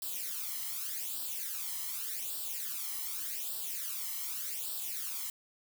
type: noise with flanger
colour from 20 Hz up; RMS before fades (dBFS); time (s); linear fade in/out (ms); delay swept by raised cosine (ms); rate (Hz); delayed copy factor
blue; -38; 0.02-5.3; 2; 0.23 to 0.99; 0.85; +0.75
effects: none